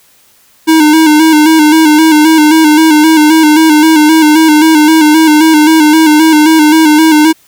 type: tone with vibrato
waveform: square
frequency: 311.1 Hz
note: D#4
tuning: in tune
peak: -3 dBFS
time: 0.67-7.33 s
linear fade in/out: 20 ms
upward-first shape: square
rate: 3.8 Hz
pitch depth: 48 cents each way
effects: white hiss -46 dBFS RMS until 7.47 s